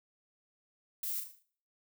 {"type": "noise with echo", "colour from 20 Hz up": "violet", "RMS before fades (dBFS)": -37, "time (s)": [1.03, 1.2], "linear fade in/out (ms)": 2, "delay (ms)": 38, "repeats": 6, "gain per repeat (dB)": -6, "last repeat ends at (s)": 1.428, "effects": ["noise-tail reverb RT60 0.5 s tail -18 dB re dry"]}